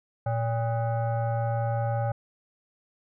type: tone with frequency modulation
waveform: sine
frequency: 115.7 Hz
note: A#2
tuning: 13 cents flat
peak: -24 dBFS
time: 0.26-2.12 s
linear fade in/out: 5 ms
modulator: 687 Hz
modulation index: 0.91
effects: none